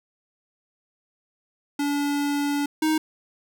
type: tone pair in turn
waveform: square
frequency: 287.3 / 312.7 Hz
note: D4 / D#4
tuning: -38 / +9 cents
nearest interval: minor second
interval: 147 cents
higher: second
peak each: -23 / -20 dBFS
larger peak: second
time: 1.79-2.66 / 2.82-2.98 s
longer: first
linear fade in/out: 5 ms
effects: none